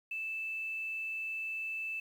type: tone with quantisation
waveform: sine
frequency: 2637 Hz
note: E7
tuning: in tune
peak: -35 dBFS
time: 0.11-2 s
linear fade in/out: 5 ms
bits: 10
effects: none